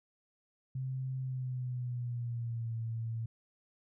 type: tone with pitch glide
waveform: sine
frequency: 130.81 to 113.88 Hz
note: C3 to A#2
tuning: 0 to -40 cents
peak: -34 dBFS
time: 0.75-3.26 s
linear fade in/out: 5 ms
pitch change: -240 cents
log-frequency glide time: 1.2-2.76 s
effects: none